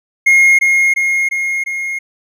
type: tone with echo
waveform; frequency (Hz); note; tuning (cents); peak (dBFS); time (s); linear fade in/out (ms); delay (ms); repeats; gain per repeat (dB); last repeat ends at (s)
triangle; 2146; C7; +43; -4; 0.26-0.59; 10; 350; 4; -3; 1.99
effects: none